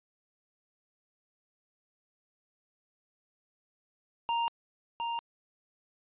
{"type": "tone with echo", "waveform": "square", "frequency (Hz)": 932.3, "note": "A#5", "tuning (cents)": 0, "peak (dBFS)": -28, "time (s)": [4.29, 4.48], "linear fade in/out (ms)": 0, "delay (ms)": 710, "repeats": 1, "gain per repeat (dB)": -4, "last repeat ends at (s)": 5.19, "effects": ["resampled to 8000 Hz"]}